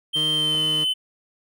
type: tone with pitch glide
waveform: triangle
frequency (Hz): 3136 to 3040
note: G7 to F#7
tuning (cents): 0 to +46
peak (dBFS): -18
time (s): 0.13-0.94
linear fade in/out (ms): 20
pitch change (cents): -54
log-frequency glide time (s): 0.35-0.62
type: tone with vibrato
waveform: 20% pulse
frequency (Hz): 154.5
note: D#3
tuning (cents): -12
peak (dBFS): -25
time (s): 0.15-0.85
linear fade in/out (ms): 20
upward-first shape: triangle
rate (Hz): 2.6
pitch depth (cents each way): 12
type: click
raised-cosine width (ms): 1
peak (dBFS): -24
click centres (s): 0.55
effects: none